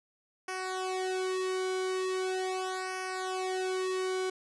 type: tone with flanger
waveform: sawtooth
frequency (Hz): 373.6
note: F#4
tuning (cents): +17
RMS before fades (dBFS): -33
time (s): 0.48-4.3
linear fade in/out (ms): 5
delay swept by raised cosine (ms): 0.26 to 1.56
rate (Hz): 0.4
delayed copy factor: -0.95
effects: resampled to 22050 Hz